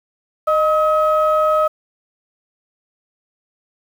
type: tone pair together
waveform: sine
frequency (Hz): 617 / 1275.3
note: D#5 / D#6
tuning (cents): -15 / +42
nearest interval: octave + minor second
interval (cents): 1257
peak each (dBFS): -14 / -15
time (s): 0.47-1.68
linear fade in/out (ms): 10
effects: tanh soft clip ceiling -6 dBFS + 7-bit